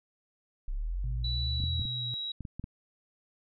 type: linear sweep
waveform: sine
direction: up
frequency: 31.16 to 87.31 Hz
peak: -30 dBFS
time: 0.68-1.82 s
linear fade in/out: 0 ms
type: tone with vibrato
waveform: sine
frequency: 122.6 Hz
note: B2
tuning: 12 cents flat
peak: -36 dBFS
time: 1.04-2.14 s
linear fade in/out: 0 ms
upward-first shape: sine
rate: 3.6 Hz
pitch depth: 26 cents each way
type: tone with pitch glide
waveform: sine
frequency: 3945 to 3862 Hz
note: B7 to B7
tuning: -3 to -39 cents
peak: -33 dBFS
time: 1.24-2.32 s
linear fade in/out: 5 ms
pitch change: -36 cents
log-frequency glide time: 1.5-1.87 s
type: clicks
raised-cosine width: 5 ms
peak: -26 dBFS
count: 8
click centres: 1.603 / 1.638 / 1.796 / 1.853 / 2.407 / 2.452 / 2.596 / 2.641 s
effects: none